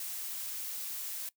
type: noise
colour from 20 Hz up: blue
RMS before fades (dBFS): -39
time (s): 0-1.29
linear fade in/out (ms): 2
effects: noise-tail reverb RT60 0.1 s tail -20 dB re dry